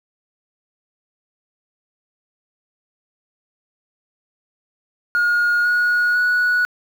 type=tone with pitch steps; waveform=sine; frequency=1432 / 1449.5 / 1467.2 Hz; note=F6 / F#6 / F#6; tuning=+43 / -36 / -15 cents; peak=-12 dBFS; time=5.15-6.65 s; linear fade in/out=0 ms; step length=500 ms; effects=tanh soft clip ceiling -13 dBFS + 7-bit